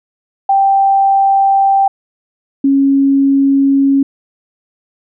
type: tone pair in turn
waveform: sine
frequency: 784 / 275 Hz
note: G5 / C#4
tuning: 0 / -14 cents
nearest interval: octave + tritone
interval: 1814 cents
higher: first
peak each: -7 dBFS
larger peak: neither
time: 0.49-1.88 / 2.64-4.03 s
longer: neither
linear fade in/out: 5 ms
effects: none